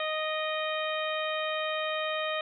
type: harmonic tone with a mistuned harmonic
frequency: 622.3 Hz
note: D#5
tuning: in tune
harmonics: 1 / 2 / 3 / 4 / 5 / 6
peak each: -32 / -35 / -37 / -38 / -39 / -40 dBFS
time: 0-2.41 s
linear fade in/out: 2 ms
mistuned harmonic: 4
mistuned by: -23 cents
effects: none